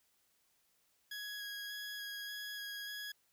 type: tone with vibrato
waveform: 20% pulse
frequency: 1661.2 Hz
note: G#6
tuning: in tune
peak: -37 dBFS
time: 1.11-3.12 s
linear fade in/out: 5 ms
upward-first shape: square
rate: 1.7 Hz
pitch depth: 9 cents each way
effects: white hiss -75 dBFS RMS until 3.32 s